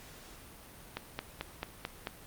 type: click train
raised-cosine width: 0.3 ms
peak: -19 dBFS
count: 6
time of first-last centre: 0.97-2.071 s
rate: 4.54 Hz
effects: pink hiss -52 dBFS RMS until 2.26 s + Opus 48 kbps